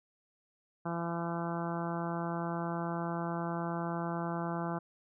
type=harmonic tone; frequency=169.4 Hz; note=E3; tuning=48 cents sharp; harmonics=1 / 2 / 3 / 4 / 5 / 6 / 7 / 8 / 9; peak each=-36 / -40 / -45 / -41 / -42 / -44 / -45 / -46 / -49 dBFS; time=0.85-4.79 s; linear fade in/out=10 ms; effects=none